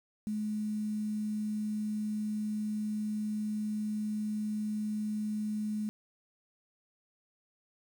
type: tone with quantisation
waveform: sine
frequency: 212.5 Hz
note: G#3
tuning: 40 cents sharp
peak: -31 dBFS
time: 0.27-5.89 s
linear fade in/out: 0 ms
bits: 9
effects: none